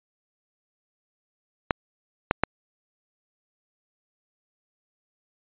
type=clicks; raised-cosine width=0.5 ms; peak=-4 dBFS; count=3; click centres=1.708 / 2.311 / 2.436 s; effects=resampled to 8000 Hz